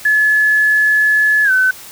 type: tone with pitch glide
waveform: sine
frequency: 1713 to 1517.3 Hz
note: A6 to F#6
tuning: -47 to +43 cents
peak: -9 dBFS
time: 0.05-1.71 s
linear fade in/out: 5 ms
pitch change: -210 cents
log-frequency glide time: 1.44-1.51 s
effects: white hiss -35 dBFS RMS until 1.91 s